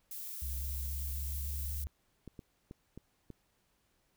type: noise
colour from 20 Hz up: violet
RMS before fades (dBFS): -43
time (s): 0.11-1.84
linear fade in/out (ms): 2
type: tone with pitch glide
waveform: sine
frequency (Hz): 67.6 to 70.76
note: C#2 to C#2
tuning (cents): -43 to +36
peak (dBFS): -36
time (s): 0.42-1.87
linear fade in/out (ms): 0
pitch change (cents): +79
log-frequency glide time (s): 0.77-1.47
type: clicks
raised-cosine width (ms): 3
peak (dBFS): -33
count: 5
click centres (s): 2.277 / 2.392 / 2.711 / 2.976 / 3.303
effects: pink hiss -75 dBFS RMS until 4.16 s